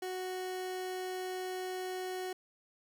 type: tone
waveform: 30% pulse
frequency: 369.7 Hz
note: F#4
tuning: 1 cent flat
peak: -34 dBFS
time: 0.02-2.33 s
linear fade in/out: 5 ms
effects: none